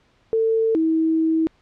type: tone pair in turn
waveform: sine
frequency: 447.8 / 321.7 Hz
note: A4 / E4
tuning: +30 / -42 cents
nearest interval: tritone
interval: 572 cents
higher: first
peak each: -16 dBFS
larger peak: neither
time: 0.33-0.75 / 0.75-1.47 s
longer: second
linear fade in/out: 0 ms
effects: pink hiss -60 dBFS RMS until 1.61 s + low-pass 4000 Hz 12 dB/octave